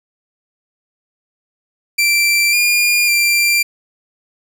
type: tone with pitch steps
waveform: sawtooth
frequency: 2349 / 2418 / 2369 Hz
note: D7 / D7 / D7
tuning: 0 / +50 / +14 cents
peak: -8 dBFS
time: 1.98-3.63 s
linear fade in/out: 10 ms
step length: 550 ms
effects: none